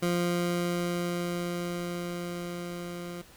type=tone with level ramp; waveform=20% pulse; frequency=174.61 Hz; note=F3; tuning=in tune; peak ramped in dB=-20 to -32 dBFS; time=0.02-3.22 s; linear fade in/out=10 ms; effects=pink hiss -54 dBFS RMS until 3.36 s